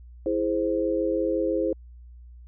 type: chord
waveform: sine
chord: E augmented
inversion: none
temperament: equal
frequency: 329.6 / 415.3 / 523.3 Hz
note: E4 / G#4 / B#4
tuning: 0 / 0 / 0 cents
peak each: -26 / -28 / -26 dBFS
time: 0.26-1.73 s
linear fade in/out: 2 ms
effects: added 60 Hz sine -43 dBFS peak until 2.47 s